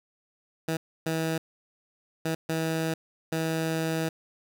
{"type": "tone bursts at uneven times", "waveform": "15% pulse", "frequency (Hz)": 161.5, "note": "E3", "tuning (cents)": -35, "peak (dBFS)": -20, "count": 5, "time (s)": [[0.68, 0.77], [1.06, 1.38], [2.25, 2.35], [2.49, 2.94], [3.32, 4.09]], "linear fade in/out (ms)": 5, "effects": []}